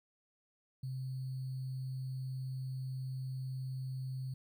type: tone with sample-and-hold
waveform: sine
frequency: 130.81 Hz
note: C3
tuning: in tune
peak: -37 dBFS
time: 0.83-4.34 s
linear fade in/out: 5 ms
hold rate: 4410 Hz
effects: none